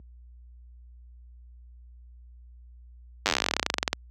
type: slowing click train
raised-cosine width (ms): 0.2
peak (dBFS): -5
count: 28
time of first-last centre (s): 3.26-3.93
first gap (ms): 9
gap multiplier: 1.07
effects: added 60 Hz sine -26 dBFS peak until 4.1 s + high-pass 200 Hz 12 dB/octave